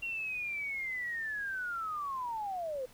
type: linear sweep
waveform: sine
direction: down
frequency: 2762 to 493.9 Hz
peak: -34 dBFS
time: 0.02-2.86 s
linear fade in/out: 10 ms
effects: pink hiss -59 dBFS RMS until 2.93 s